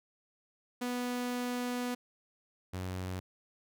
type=tone pair in turn; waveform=sawtooth; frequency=246.1 / 92.4 Hz; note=B3 / F#2; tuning=-6 / -2 cents; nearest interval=octave + perfect fourth; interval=1696 cents; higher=first; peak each=-29 / -32 dBFS; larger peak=first; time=0.81-1.95 / 2.73-3.2 s; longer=first; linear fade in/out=10 ms; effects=none